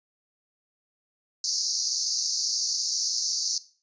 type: band-pass noise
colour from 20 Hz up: white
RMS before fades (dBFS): -28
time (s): 1.44-3.58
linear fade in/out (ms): 2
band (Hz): 4400 to 6500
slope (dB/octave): 96
effects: noise-tail reverb RT60 0.4 s tail -17 dB re dry + resampled to 16000 Hz